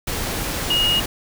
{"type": "tone in noise", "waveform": "sine", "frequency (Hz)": 2870, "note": "F7", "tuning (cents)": 47, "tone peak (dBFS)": -16, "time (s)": [0.7, 1], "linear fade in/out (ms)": 5, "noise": "pink", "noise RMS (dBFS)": -25, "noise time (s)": [0.07, 1.06], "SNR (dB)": 6, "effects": []}